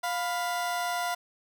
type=tone pair together; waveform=30% pulse; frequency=703 / 993 Hz; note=F5 / B5; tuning=+11 / +9 cents; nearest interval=tritone; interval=598 cents; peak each=-27 / -31 dBFS; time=0.03-1.15 s; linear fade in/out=10 ms; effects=none